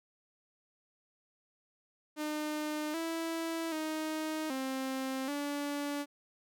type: tone with pitch steps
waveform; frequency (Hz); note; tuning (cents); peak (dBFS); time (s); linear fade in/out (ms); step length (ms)
sawtooth; 303.3 / 328.7 / 312.4 / 264.3 / 288; D#4 / E4 / D#4 / C4 / D4; -44 / -5 / +7 / +18 / -34; -30; 2.16-6.06; 50; 780
effects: none